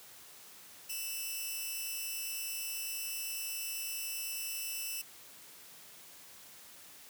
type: tone pair together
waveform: 5% pulse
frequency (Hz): 2650 / 2943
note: E7 / F#7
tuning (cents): +9 / -10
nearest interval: major second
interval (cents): 181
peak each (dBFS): -29 / -34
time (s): 0.89-5.02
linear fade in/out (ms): 10
effects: white hiss -54 dBFS RMS until 7.09 s + high-pass 80 Hz 12 dB/octave